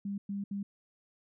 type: tone bursts at uneven times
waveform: sine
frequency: 200 Hz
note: G3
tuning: 35 cents sharp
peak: -33 dBFS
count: 3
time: 0.05-0.18 / 0.29-0.44 / 0.51-0.63 s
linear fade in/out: 5 ms
effects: none